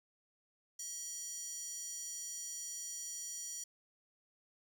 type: tone with high-pass filter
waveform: square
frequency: 641 Hz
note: E5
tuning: 49 cents flat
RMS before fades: -44 dBFS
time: 0.79-3.64 s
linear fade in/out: 5 ms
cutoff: 6300 Hz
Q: 6.5
effects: none